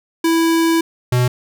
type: tone pair in turn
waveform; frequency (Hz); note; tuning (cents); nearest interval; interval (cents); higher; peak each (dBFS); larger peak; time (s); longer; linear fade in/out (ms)
square; 329.6 / 124.18; E4 / B2; 0 / +10; octave + perfect fourth; 1690; first; -13; neither; 0.24-0.81 / 1.12-1.28; first; 5
effects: none